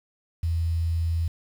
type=tone; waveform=sine; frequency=83.1 Hz; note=E2; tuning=15 cents sharp; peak=-22 dBFS; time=0.43-1.28 s; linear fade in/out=5 ms; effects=8-bit